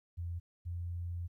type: tone pair in turn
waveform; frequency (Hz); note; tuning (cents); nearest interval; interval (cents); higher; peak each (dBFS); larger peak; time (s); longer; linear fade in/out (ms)
sine; 85.9 / 86.75; F2 / F2; -28 / -11; unison; 17; second; -36 / -36; neither; 0.17-0.4 / 0.65-1.28; second; 20
effects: 13-bit